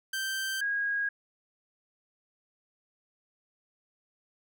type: tone pair in turn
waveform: sawtooth / sine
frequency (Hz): 1562 / 1640.5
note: G6 / G#6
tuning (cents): -7 / -22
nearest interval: minor second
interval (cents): 85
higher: second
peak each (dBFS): -27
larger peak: neither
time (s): 0.13-0.61 / 0.61-1.09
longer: neither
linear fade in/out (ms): 5
effects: none